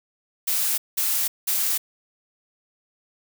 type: noise bursts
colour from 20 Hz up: blue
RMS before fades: -23 dBFS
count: 3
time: 0.47-1.78 s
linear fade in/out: 10 ms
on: 310 ms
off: 190 ms
effects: none